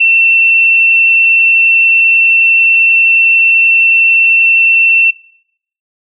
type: tone with frequency modulation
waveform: sine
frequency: 2694 Hz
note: E7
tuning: 37 cents sharp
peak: -5 dBFS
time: 0-5.11 s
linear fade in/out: 10 ms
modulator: 30.6 Hz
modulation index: 0.62
effects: noise-tail reverb RT60 0.7 s tail -23 dB re dry